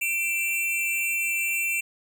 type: tone pair together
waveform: square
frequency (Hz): 2349 / 2699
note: D7 / E7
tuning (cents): 0 / +40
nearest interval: major second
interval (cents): 240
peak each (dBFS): -28 / -27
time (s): 0.01-1.81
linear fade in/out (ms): 10
effects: none